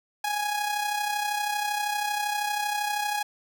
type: tone with amplitude modulation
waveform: sawtooth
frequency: 830.6 Hz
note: G#5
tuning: in tune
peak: -20 dBFS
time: 0.24-3.23 s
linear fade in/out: 5 ms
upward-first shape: sine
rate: 32.7 Hz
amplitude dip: 50%
effects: none